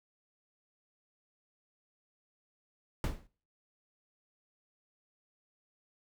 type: noise with exponential decay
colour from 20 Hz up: brown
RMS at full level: -26 dBFS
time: 3.04-3.27 s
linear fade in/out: 1 ms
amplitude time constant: 49 ms
effects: noise-tail reverb RT60 0.4 s tail -19 dB re dry